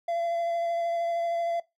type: tone with vibrato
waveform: triangle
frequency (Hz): 680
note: F5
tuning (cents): -46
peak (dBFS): -24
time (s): 0.08-1.6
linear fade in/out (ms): 5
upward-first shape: sine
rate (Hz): 13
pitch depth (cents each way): 14
effects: noise-tail reverb RT60 0.2 s tail -20 dB re dry